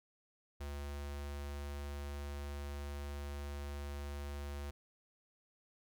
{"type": "tone with notch filter", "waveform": "square", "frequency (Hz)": 71.6, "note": "D2", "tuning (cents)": -43, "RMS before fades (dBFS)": -43, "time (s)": [0.6, 4.71], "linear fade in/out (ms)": 10, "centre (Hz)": 150, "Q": 0.8, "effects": []}